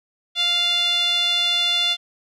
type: tone with band-pass filter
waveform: sawtooth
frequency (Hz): 698.5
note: F5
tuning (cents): 0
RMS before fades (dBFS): -20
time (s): 0.35-1.97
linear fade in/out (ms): 50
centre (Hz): 3400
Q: 7.3
effects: none